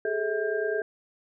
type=tone cluster; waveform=sine; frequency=404.5 / 434.1 / 646 / 1597 Hz; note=G#4 / A4 / E5 / G6; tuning=-46 / -23 / -35 / +32 cents; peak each=-31 / -28 / -33 / -33 dBFS; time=0.05-0.82 s; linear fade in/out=2 ms; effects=none